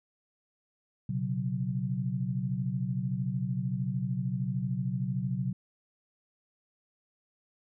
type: chord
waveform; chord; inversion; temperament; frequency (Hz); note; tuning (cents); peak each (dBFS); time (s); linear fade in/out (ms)
sine; B suspended second; none; equal with one note detuned; 123.47 / 136.68 / 185; B2 / C#3 / F#3; 0 / -24 / 0; -33; 1.09-5.53; 5
effects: none